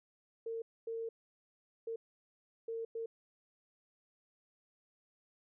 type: tone bursts at uneven times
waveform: sine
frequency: 455.4 Hz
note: A#4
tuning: 40 cents flat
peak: -37 dBFS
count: 5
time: 0.46-0.62 / 0.87-1.09 / 1.87-1.96 / 2.68-2.85 / 2.95-3.06 s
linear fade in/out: 5 ms
effects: none